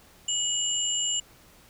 sine tone pair together, 2919 / 7242 Hz, F#7 / A8, -24 / +49 cents, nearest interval octave + major third, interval 1573 cents, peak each -28 / -27 dBFS, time 0.28-1.2 s, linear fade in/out 5 ms, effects pink hiss -55 dBFS RMS until 1.69 s

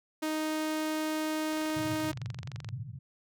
sawtooth tone, 311.1 Hz, D#4, in tune, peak -26 dBFS, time 0.22-2.12 s, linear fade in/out 10 ms
click train, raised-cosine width 0.2 ms, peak -26 dBFS, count 28, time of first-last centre 1.53-2.689 s, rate 23.3 Hz
white band-pass noise, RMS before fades -40 dBFS, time 1.76-2.99 s, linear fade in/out 10 ms, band 100 to 140 Hz, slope 48 dB/octave
effects none

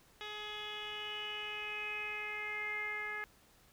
10% pulse tone with low-pass filter sweep, 421.2 Hz, G#4, 24 cents sharp, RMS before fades -41 dBFS, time 0.21-3.24 s, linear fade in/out 0 ms, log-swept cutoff 3700 to 1900 Hz, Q 7.8, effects pink hiss -65 dBFS RMS until 3.72 s

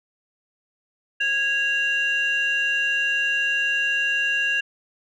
sine tone pair together, 1650 / 2778 Hz, G#6 / F7, -12 / -10 cents, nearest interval major sixth, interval 902 cents, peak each -21 dBFS, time 1.2-4.61 s, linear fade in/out 10 ms, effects tanh soft clip ceiling -15 dBFS

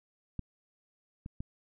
clicks, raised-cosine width 5 ms, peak -23 / -29 / -25 dBFS, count 3, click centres 0.393 / 1.261 / 1.405 s, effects none

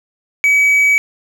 triangle tone, 2277 Hz, C#7, 46 cents sharp, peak -7 dBFS, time 0.44-0.98 s, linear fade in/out 0 ms, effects none

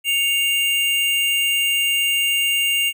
square tone pair together, 2220 / 2793 Hz, C#7 / F7, +2 / -1 cents, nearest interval major third, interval 397 cents, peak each -26 / -18 dBFS, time 0.04-2.93 s, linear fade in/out 50 ms, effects none

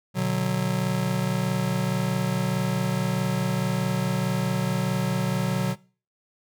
square chord, B minor, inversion none, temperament just, 123.47 / 148.16 / 185.21 Hz, B2 / D3 / F#3, 0 / +16 / +2 cents, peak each -29 / -30 / -26 dBFS, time 0.14-5.76 s, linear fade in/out 50 ms, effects noise-tail reverb RT60 0.4 s tail -22 dB re dry

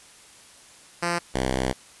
5% pulse tone pair in turn, 172.5 / 64.61 Hz, F3 / C2, -21 / -21 cents, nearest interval octave + perfect fourth, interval 1700 cents, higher first, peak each -12 dBFS, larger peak neither, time 1.02-1.19 / 1.34-1.73 s, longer second, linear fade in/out 10 ms, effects white hiss -50 dBFS RMS until 2 s + resampled to 24000 Hz

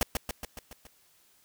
pink noise with echo, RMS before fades -25 dBFS, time 0.01-0.03 s, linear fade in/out 2 ms, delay 140 ms, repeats 6, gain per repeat -4 dB, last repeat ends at 0.87 s, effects white hiss -64 dBFS RMS until 1.44 s

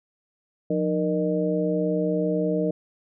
sine tone cluster, 177 / 307.1 / 468.2 / 611 Hz, F3 / D#4 / A#4 / D#5, +23 / -23 / +8 / -32 cents, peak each -26 / -27 / -26 / -28 dBFS, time 0.7-2.71 s, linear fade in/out 5 ms, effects none

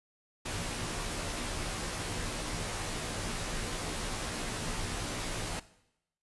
pink noise with comb filter, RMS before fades -36 dBFS, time 0.45-5.6 s, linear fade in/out 10 ms, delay 15 ms, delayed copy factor -0.75, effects noise-tail reverb RT60 0.8 s tail -17 dB re dry + resampled to 24000 Hz

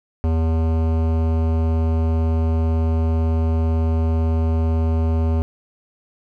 sine tone with hard clipping, 81 Hz, E2, 30 cents flat, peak -18 dBFS, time 0.24-5.42 s, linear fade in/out 0 ms, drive 17 dB, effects none

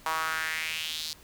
sawtooth tone with high-pass filter sweep, 159.6 Hz, D#3, 44 cents sharp, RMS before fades -32 dBFS, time 0.06-1.13 s, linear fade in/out 0 ms, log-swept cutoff 970 to 4500 Hz, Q 3.3, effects pink hiss -54 dBFS RMS until 1.23 s

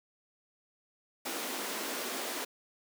pink high-pass noise, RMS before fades -37 dBFS, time 1.25-2.45 s, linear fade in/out 10 ms, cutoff 230 Hz, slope 48 dB/octave, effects none

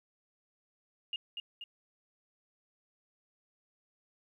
sine tone with echo, 2838 Hz, F7, 27 cents sharp, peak -33 dBFS, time 1.13-1.16 s, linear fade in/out 2 ms, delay 240 ms, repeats 2, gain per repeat -4 dB, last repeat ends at 1.64 s, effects 12-bit

